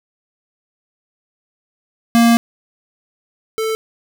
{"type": "tone pair in turn", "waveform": "square", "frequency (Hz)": [233.1, 441.6], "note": ["A#3", "A4"], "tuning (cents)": [0, 6], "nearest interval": "major seventh", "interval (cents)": 1106, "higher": "second", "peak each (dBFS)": [-9, -18], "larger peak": "first", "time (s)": [[2.15, 2.37], [3.58, 3.75]], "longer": "first", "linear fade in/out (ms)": 0, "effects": []}